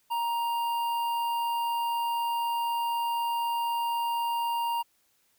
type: tone with notch filter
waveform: square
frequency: 936 Hz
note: A#5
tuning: 7 cents sharp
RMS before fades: -29 dBFS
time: 0.1-4.83 s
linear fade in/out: 20 ms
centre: 6400 Hz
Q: 0.52
effects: white hiss -69 dBFS RMS until 5.38 s